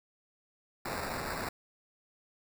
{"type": "noise with sample-and-hold", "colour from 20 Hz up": "violet", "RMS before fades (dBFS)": -37, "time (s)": [0.85, 1.49], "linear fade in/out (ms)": 5, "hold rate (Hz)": 3150, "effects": []}